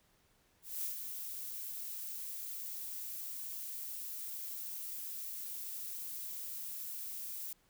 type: noise with ADSR envelope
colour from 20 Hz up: violet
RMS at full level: -37 dBFS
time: 0.62-7.53 s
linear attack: 220 ms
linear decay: 110 ms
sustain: -6 dB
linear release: 3 ms
effects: pink hiss -71 dBFS RMS until 7.69 s